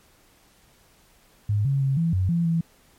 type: tone with pitch steps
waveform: sine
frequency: 103.7 / 137.8 / 135.5 / 166.1 / 93.1 / 169.8 / 165.9 Hz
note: G#2 / C#3 / C#3 / E3 / F#2 / F3 / E3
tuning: -2 / -10 / -39 / +13 / +11 / -48 / +11 cents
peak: -19 dBFS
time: 1.49-2.61 s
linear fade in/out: 5 ms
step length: 160 ms
effects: pink hiss -58 dBFS RMS until 2.98 s + MP3 64 kbps

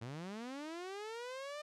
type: linear sweep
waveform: sawtooth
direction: up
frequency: 107.7 to 606 Hz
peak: -39 dBFS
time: 0.01-1.62 s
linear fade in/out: 10 ms
effects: low-pass 7000 Hz 12 dB/octave

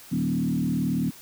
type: tone with frequency modulation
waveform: sine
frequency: 211.6 Hz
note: G#3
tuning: 33 cents sharp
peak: -22 dBFS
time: 0.11-1.11 s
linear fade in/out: 20 ms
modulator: 38.3 Hz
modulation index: 1.8
effects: white hiss -47 dBFS RMS until 1.21 s

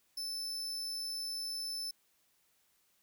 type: tone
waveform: 40% pulse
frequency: 5274 Hz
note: E8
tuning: in tune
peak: -36 dBFS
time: 0.17-1.91 s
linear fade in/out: 5 ms
effects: white hiss -73 dBFS RMS until 3.02 s

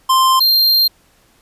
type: tone pair in turn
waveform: square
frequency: 1046.5 / 4186 Hz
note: C6 / C8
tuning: 0 / 0 cents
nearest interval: 2 octaves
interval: 2400 cents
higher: second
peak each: -10 dBFS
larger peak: neither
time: 0.09-0.4 / 0.4-0.88 s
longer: second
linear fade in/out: 10 ms
effects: pink hiss -54 dBFS RMS until 1.41 s + resampled to 32000 Hz

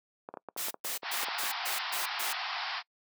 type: clicks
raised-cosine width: 1 ms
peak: -24 dBFS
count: 12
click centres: 0.289 / 0.34 / 0.372 / 0.487 / 0.564 / 0.684 / 0.743 / 0.848 / 1.032 / 1.233 / 1.285 / 1.435 s
type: noise bursts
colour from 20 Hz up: white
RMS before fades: -35 dBFS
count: 7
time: 0.57-2.33 s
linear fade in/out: 10 ms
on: 140 ms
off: 130 ms
type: band-pass noise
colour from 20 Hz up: pink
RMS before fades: -36 dBFS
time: 1.02-2.83 s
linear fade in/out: 50 ms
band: 700 to 5200 Hz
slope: 96 dB/octave
effects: noise-tail reverb RT60 0.1 s tail -24 dB re dry + high-pass 400 Hz 12 dB/octave

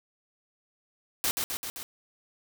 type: noise with echo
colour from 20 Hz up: white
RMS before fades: -27 dBFS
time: 1.24-1.31 s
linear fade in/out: 0 ms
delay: 130 ms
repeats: 4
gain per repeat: -3 dB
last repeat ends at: 1.83 s
effects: none

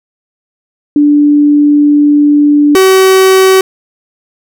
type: tone pair in turn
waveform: sine / 45% pulse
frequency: 292.9 / 379.6 Hz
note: D4 / F#4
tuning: -5 / +44 cents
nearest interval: major third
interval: 449 cents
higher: second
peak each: -3 dBFS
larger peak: neither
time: 0.96-2.75 / 2.75-3.61 s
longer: first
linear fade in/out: 2 ms
effects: none

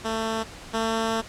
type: tone pair in turn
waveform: 10% pulse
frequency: 222.9 / 224.6 Hz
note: A3 / A3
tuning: +23 / +36 cents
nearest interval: unison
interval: 13 cents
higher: second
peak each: -17 / -15 dBFS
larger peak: second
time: 0.04-0.44 / 0.73-1.22 s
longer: second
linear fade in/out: 20 ms
effects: pink hiss -42 dBFS RMS until 1.28 s + low-pass 8000 Hz 12 dB/octave

